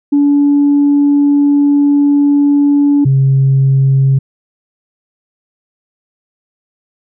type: tone pair in turn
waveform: sine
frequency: 286.6 / 135.26 Hz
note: D4 / C#3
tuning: -42 / -42 cents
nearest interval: octave + minor second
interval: 1300 cents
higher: first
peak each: -5 dBFS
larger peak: neither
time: 0.12-3.05 / 3.05-4.19 s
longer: first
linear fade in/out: 10 ms
effects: tanh soft clip ceiling -3 dBFS